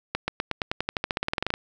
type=accelerating click train; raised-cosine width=0.3 ms; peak=-9 dBFS; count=20; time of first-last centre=0.15-1.539 s; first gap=130 ms; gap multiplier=0.93; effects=none